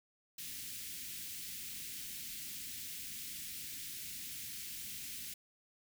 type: band-stop noise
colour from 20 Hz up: white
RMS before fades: -45 dBFS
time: 0.38-5.34 s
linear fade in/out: 5 ms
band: 290 to 2000 Hz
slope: 24 dB/octave
effects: none